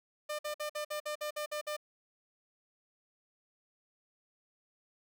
sawtooth tone bursts, 600 Hz, D5, 37 cents sharp, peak -31 dBFS, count 10, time 0.29-1.767 s, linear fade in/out 10 ms, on 100 ms, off 53 ms, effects none

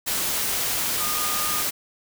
sine tone in noise, 1223 Hz, D#6, 30 cents flat, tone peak -30 dBFS, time 0.99-1.63 s, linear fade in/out 20 ms, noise white, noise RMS -25 dBFS, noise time 0.06-1.71 s, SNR -8 dB, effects none

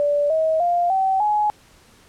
sine tone with pitch steps, 581 / 637.3 / 699 / 766.6 / 840.9 Hz, D5 / D#5 / F5 / G5 / G#5, -19 / +41 / +1 / -39 / +21 cents, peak -16 dBFS, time 0-1.5 s, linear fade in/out 0 ms, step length 300 ms, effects pink hiss -52 dBFS RMS until 2.08 s + low-pass 11000 Hz 12 dB/octave

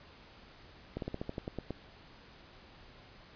slowing click train, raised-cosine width 2 ms, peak -23 dBFS, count 10, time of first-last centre 0.97-1.707 s, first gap 52 ms, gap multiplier 1.11, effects pink hiss -56 dBFS RMS until 3.35 s + resampled to 11025 Hz

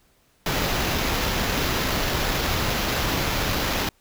pink noise with sample-and-hold, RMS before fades -24 dBFS, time 0.46-3.89 s, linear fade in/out 2 ms, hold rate 8820 Hz, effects pink hiss -62 dBFS RMS until 4 s

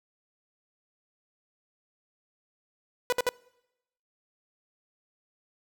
sawtooth tone bursts, 493.9 Hz, B4, in tune, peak -19 dBFS, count 3, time 3.1-3.29 s, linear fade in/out 0 ms, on 24 ms, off 59 ms, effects noise-tail reverb RT60 0.9 s tail -25 dB re dry

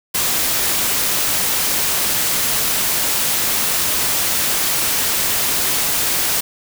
white noise, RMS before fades -18 dBFS, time 0.14-6.41 s, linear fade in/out 10 ms, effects none

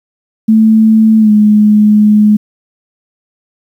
sine tone with pitch glide, 220 to 210.8 Hz, A3 to G#3, 0 to +26 cents, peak -3 dBFS, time 0.48-2.37 s, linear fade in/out 10 ms, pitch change -74 cents, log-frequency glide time 1.19-1.31 s, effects 7-bit

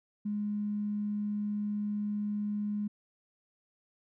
triangle tone with tanh clipping, 207.7 Hz, G#3, in tune, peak -30 dBFS, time 0.25-2.88 s, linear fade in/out 10 ms, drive 3 dB, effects none

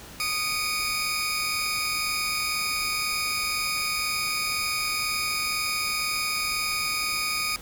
sawtooth tone cluster, 1240 / 2258 / 2438 / 5030 Hz, D#6 / C#7 / D#7 / D#8, -6 / +31 / -36 / +18 cents, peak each -28 dBFS, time 0.2-7.56 s, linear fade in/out 0 ms, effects pink hiss -44 dBFS RMS until 7.61 s

